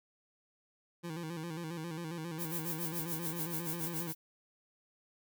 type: tone with vibrato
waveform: 25% pulse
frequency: 164.81 Hz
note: E3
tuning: in tune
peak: -35 dBFS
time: 1.03-4.13 s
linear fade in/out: 20 ms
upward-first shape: square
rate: 7.4 Hz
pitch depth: 76 cents each way
type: noise with tremolo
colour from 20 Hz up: violet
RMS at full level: -37 dBFS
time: 2.38-4.15 s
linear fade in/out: 50 ms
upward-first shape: sine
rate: 7 Hz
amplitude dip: 80%
effects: none